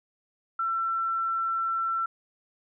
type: tone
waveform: sine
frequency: 1345 Hz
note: E6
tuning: 34 cents sharp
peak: -25 dBFS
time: 0.59-2.06 s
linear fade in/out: 5 ms
effects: none